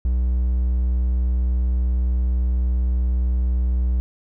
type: tone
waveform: triangle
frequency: 61.74 Hz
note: B1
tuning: in tune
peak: -15 dBFS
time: 0.05-4 s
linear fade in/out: 0 ms
effects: none